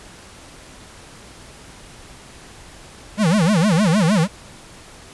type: tone with vibrato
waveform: square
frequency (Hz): 185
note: F#3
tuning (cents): 0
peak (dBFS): -14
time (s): 3.17-4.28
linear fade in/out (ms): 50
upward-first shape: sine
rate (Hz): 6.5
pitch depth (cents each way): 290
effects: pink hiss -42 dBFS RMS until 5.13 s + resampled to 24000 Hz